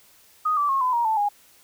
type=tone with pitch steps; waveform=sine; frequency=1244.5 / 1161.2 / 1083.4 / 1010.8 / 943.2 / 880 / 821.1 Hz; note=D#6 / D6 / C#6 / B5 / A#5 / A5 / G#5; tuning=0 / -20 / -40 / +40 / +20 / 0 / -20 cents; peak=-19 dBFS; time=0.45-1.29 s; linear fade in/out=10 ms; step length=120 ms; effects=white hiss -55 dBFS RMS until 1.63 s